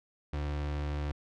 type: tone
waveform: 35% pulse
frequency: 73.42 Hz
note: D2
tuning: in tune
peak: -30 dBFS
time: 0.33-1.12 s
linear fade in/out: 5 ms
effects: low-pass 4000 Hz 12 dB/octave